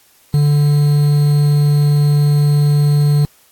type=tone with quantisation; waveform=triangle; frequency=146.2 Hz; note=D3; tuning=7 cents flat; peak=-7 dBFS; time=0.34-3.25 s; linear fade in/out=0 ms; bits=5; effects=white hiss -51 dBFS RMS until 3.51 s + AAC 64 kbps